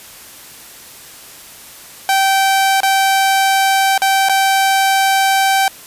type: tone with dropouts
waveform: sawtooth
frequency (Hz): 776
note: G5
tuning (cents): -18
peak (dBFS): -7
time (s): 2.09-5.68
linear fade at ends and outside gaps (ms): 1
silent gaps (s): 2.804-2.832 / 3.978-4.019 / 4.287-4.295
effects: white hiss -37 dBFS RMS until 5.86 s + resampled to 32000 Hz